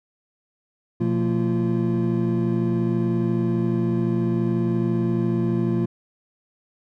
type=tone cluster; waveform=triangle; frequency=121.4 / 175.8 / 227.6 / 343.6 Hz; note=B2 / F3 / A#3 / F4; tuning=-29 / +12 / -41 / -28 cents; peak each=-23 dBFS; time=1-5.86 s; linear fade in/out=10 ms; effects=none